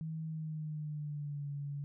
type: tone with pitch glide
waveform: sine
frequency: 159.4 to 142.83 Hz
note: D#3 to D3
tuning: +42 to -48 cents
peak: -37 dBFS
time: 0.01-1.84 s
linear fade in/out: 0 ms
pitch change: -190 cents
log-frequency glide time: 0.26-1.49 s
effects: none